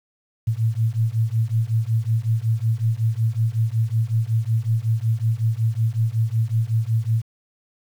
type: beating tone pair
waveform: sine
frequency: 110 / 115.4 Hz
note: A2 / A#2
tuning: 0 / -17 cents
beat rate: 5.4 Hz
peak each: -21 dBFS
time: 0.47-7.22 s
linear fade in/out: 10 ms
effects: 8-bit